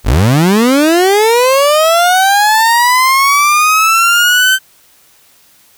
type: linear sweep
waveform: 30% pulse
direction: up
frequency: 39.19 to 1551 Hz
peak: -4 dBFS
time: 0.04-4.59 s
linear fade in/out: 50 ms
effects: white hiss -47 dBFS RMS until 5.77 s